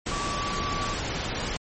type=tone in noise; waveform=sine; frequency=1149 Hz; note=D6; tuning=38 cents flat; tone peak=-30 dBFS; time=0.11-0.94 s; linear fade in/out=5 ms; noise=pink; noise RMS=-30 dBFS; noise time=0.06-1.57 s; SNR=-3 dB; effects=MP3 32 kbps